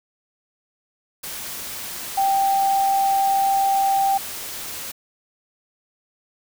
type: tone in noise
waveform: sine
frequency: 784 Hz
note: G5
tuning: in tune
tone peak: -16 dBFS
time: 2.17-4.18 s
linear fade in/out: 10 ms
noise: white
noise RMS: -32 dBFS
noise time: 1.23-4.92 s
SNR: +13 dB
effects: none

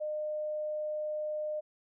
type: tone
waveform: sine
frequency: 608 Hz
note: D#5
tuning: 40 cents flat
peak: -32 dBFS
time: 0-1.61 s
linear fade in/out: 20 ms
effects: none

